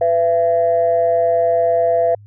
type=tone pair together; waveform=sine; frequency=502 / 672.9 Hz; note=B4 / E5; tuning=+28 / +35 cents; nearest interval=perfect fourth; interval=507 cents; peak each=-16 / -13 dBFS; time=0.01-2.15 s; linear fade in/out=5 ms; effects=tanh soft clip ceiling -6 dBFS + added 103 Hz sine -39 dBFS peak until 2.26 s